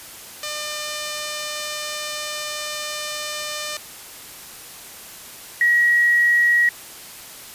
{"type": "tone pair in turn", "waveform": ["5% pulse", "sine"], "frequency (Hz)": [601, 1908.1], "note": ["D5", "A#6"], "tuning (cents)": [40, 40], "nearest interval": "octave + minor sixth", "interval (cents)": 2000, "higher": "second", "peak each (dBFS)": [-15, -13], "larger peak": "second", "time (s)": [[0.43, 3.77], [5.61, 6.69]], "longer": "first", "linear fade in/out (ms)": 2, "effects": ["white hiss -39 dBFS RMS until 7.54 s", "resampled to 32000 Hz"]}